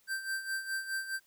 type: tone with tremolo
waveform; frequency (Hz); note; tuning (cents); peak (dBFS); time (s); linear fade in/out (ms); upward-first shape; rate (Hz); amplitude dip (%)
square; 1565; G6; -3; -32; 0.07-1.2; 50; sine; 4.8; 70
effects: white hiss -68 dBFS RMS until 1.26 s